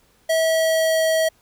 square tone with pitch glide, 647 to 642.2 Hz, E5 to E5, -32 to -45 cents, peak -17 dBFS, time 0.29-1.29 s, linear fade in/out 10 ms, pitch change -13 cents, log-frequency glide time 0.44-1.02 s, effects pink hiss -59 dBFS RMS until 1.41 s

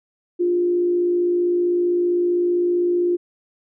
sine tone with frequency modulation, 351.5 Hz, F4, 11 cents sharp, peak -16 dBFS, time 0.39-3.17 s, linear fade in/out 20 ms, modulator 55.5 Hz, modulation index 0.25, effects none

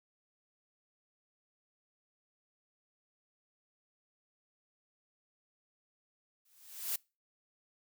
blue noise with exponential growth, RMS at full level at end -32 dBFS, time 6.45-6.96 s, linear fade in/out 5 ms, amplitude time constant 110 ms, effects noise-tail reverb RT60 0.3 s tail -26 dB re dry

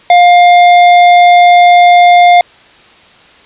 sine tone with hard clipping, 706 Hz, F5, 19 cents sharp, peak -3 dBFS, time 0.1-2.41 s, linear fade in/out 2 ms, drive 12 dB, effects white hiss -40 dBFS RMS until 3.45 s + resampled to 8000 Hz

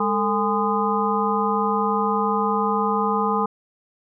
harmonic tone with a mistuned harmonic, 205.7 Hz, G#3, 16 cents flat, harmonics 1 / 2 / 4 / 5 / 6, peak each -25 / -25 / -25 / -25 / -25 dBFS, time 0-3.46 s, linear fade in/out 5 ms, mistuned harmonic 2, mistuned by +140 cents, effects none

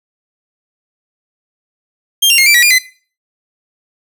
sawtooth tone with pitch steps, 3199 / 2777 / 2142 / 2340 / 1931 / 2410 / 2030 Hz, G7 / F7 / C7 / D7 / B6 / D7 / B6, +34 / -10 / +40 / -7 / -39 / +44 / +47 cents, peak -3 dBFS, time 2.22-2.787 s, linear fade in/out 10 ms, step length 81 ms, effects noise-tail reverb RT60 0.4 s tail -18 dB re dry

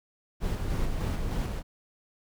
brown noise with tremolo, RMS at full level -28 dBFS, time 0.4-1.63 s, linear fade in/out 50 ms, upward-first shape square, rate 3.3 Hz, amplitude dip 30%, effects none

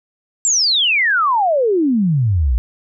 sine exponential sweep, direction down, 7660 to 54.3 Hz, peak -12 dBFS, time 0.45-2.58 s, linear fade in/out 0 ms, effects none

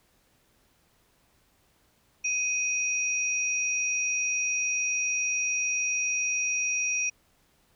sine tone pair together, 2500 / 5727 Hz, D#7 / F8, +8 / +43 cents, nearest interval octave + major second, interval 1435 cents, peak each -27 / -29 dBFS, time 2.24-7.1 s, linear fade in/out 10 ms, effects pink hiss -66 dBFS RMS until 7.75 s

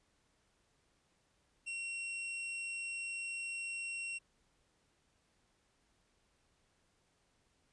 45% pulse tone, 2733 Hz, F7, 38 cents flat, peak -39 dBFS, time 1.66-4.19 s, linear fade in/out 20 ms, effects pink hiss -75 dBFS RMS until 7.72 s + resampled to 22050 Hz

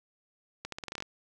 accelerating click train, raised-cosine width 0.2 ms, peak -20 dBFS, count 10, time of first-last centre 0.65-1.024 s, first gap 73 ms, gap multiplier 0.85, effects none

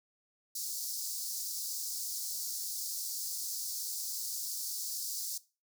pink high-pass noise, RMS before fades -38 dBFS, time 0.55-5.38 s, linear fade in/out 5 ms, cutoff 4600 Hz, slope 48 dB/octave, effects noise-tail reverb RT60 0.3 s tail -18 dB re dry

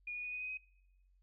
sine tone with pitch steps, 2441 / 2457 / 2472 / 2488 / 2504 / 2520 Hz, D#7 / D#7 / D#7 / D#7 / D#7 / D#7, -34 / -22 / -12 / -1 / +10 / +21 cents, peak -39 dBFS, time 0.07-0.574 s, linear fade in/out 5 ms, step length 84 ms, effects noise-tail reverb RT60 1.0 s tail -26 dB re dry + added 46 Hz sine -66 dBFS peak until 1.22 s

